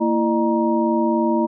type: tone cluster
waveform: sine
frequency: 229.8 / 333.2 / 606 / 942 Hz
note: A#3 / E4 / D#5 / A#5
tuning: -25 / +19 / -46 / +18 cents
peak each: -20 / -20 / -24 / -23 dBFS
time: 0-1.47 s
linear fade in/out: 20 ms
effects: none